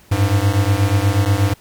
square beating tone pair, 96.1 / 104.4 Hz, G2 / G#2, -34 / +10 cents, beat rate 8.3 Hz, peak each -17 dBFS, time 0.11-1.54 s, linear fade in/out 10 ms, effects pink hiss -49 dBFS RMS until 1.6 s

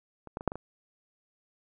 clicks, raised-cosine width 1 ms, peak -30 / -20 / -25 / -10 / -23 / -24 dBFS, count 6, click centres 0.273 / 0.371 / 0.409 / 0.477 / 0.519 / 0.556 s, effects none

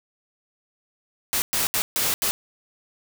white noise bursts at uneven times, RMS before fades -23 dBFS, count 5, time 1.33-1.42 / 1.53-1.67 / 1.74-1.82 / 1.96-2.14 / 2.22-2.31 s, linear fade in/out 0 ms, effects none

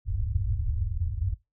white low-pass noise, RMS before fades -28 dBFS, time 0.05-1.35 s, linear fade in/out 20 ms, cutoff 110 Hz, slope 96 dB/octave, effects noise-tail reverb RT60 0.2 s tail -20 dB re dry

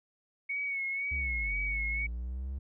sine tone with vibrato, 2217 Hz, C#7, in tune, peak -31 dBFS, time 0.49-2.07 s, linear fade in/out 10 ms, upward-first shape sine, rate 2 Hz, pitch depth 43 cents each way
triangle linear two-way sweep, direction down then up, 72.9 to 46.25 to 68.5 Hz, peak -32 dBFS, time 1.11-2.59 s, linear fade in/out 10 ms, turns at 1.54 s
effects none

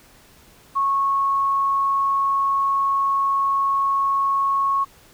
sine tone, 1100 Hz, C#6, 14 cents flat, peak -17 dBFS, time 0.75-4.85 s, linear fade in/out 20 ms, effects pink hiss -51 dBFS RMS until 5.13 s

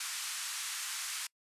white band-pass noise, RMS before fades -39 dBFS, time 0-1.27 s, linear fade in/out 5 ms, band 1100 to 10000 Hz, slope 24 dB/octave, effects noise-tail reverb RT60 0.1 s tail -26 dB re dry + resampled to 32000 Hz

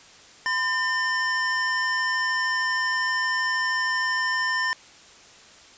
square tone pair together, 1017 / 1803.2 Hz, C6 / A6, -50 / +42 cents, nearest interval minor seventh, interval 992 cents, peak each -29 / -24 dBFS, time 0.46-4.73 s, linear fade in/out 0 ms, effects white hiss -49 dBFS RMS until 5.77 s + resampled to 16000 Hz

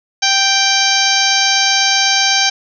harmonic tone, 784 Hz, G5, in tune, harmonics 1 / 2 / 3 / 4 / 5 / 6 / 7 / 8, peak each -19 / -19 / -19 / -19 / -19 / -19 / -19 / -19 dBFS, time 0.22-2.5 s, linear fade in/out 10 ms, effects none

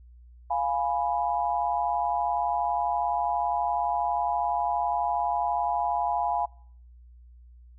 sine chord, F diminished, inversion none, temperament equal, 698.5 / 830.6 / 987.8 Hz, F5 / Ab5 / Cb6, 0 / 0 / 0 cents, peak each -28 / -27 / -30 dBFS, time 0.5-6.46 s, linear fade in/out 10 ms, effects noise-tail reverb RT60 0.6 s tail -25 dB re dry + added 60 Hz sine -48 dBFS peak until 7.78 s

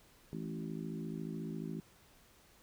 harmonic tone with a mistuned harmonic, 54.2 Hz, A1, 25 cents flat, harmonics 3 / 4 / 5 / 6 / 7, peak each -42 / -44 / -46 / -48 / -49 dBFS, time 0.33-1.8 s, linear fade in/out 0 ms, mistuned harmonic 3, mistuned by +24 cents, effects pink hiss -64 dBFS RMS until 2.62 s

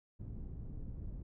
pink low-pass noise, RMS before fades -44 dBFS, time 0.19-1.23 s, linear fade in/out 10 ms, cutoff 180 Hz, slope 12 dB/octave, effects none

